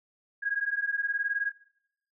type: beating tone pair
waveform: sine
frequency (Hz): 1632 / 1651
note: G#6 / G#6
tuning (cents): -31 / -11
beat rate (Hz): 19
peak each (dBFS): -30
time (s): 0.42-1.52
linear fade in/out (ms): 20
effects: noise-tail reverb RT60 0.7 s tail -19 dB re dry